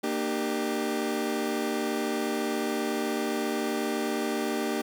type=chord; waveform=30% pulse; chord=G minor; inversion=first; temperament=equal with one note detuned; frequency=233.1 / 300.9 / 392 Hz; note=Bb3 / D4 / G4; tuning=0 / +42 / 0 cents; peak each=-29 dBFS; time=0.03-4.82 s; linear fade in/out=10 ms; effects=none